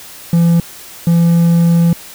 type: tone pair in turn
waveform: triangle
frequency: 169.2 / 169.2 Hz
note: E3 / E3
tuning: +45 / +45 cents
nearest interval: unison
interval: 0 cents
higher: neither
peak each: -5 dBFS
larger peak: neither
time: 0.33-0.6 / 1.07-1.93 s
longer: second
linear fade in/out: 2 ms
effects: white hiss -34 dBFS RMS until 2.14 s